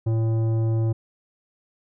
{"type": "tone with tanh clipping", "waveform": "sine", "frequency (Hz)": 112.5, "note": "A2", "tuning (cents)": 39, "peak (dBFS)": -21, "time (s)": [0.06, 0.93], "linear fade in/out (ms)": 10, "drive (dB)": 12, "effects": []}